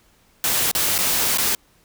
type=noise with dropouts; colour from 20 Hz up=white; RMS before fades=-20 dBFS; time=0.44-1.55 s; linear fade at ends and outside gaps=1 ms; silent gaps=0.714-0.75 / 0.98-0.987 / 1.374-1.383 s; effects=pink hiss -58 dBFS RMS until 1.84 s